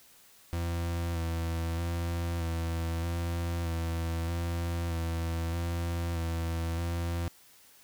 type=tone with vibrato; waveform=40% pulse; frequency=84 Hz; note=E2; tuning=33 cents sharp; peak=-29 dBFS; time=0.53-7.28 s; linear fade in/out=0 ms; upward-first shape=square; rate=0.8 Hz; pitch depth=22 cents each way; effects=white hiss -58 dBFS RMS until 7.83 s